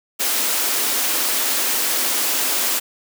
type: high-pass noise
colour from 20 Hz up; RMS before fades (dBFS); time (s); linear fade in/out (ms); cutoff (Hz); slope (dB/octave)
white; -20; 0.19-2.8; 20; 220; 96
effects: none